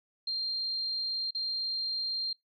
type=tone with dropouts; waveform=sine; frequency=4186 Hz; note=C8; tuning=in tune; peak=-30 dBFS; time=0.27-2.33 s; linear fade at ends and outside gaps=5 ms; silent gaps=1.308-1.348 s; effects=noise-tail reverb RT60 0.2 s tail -26 dB re dry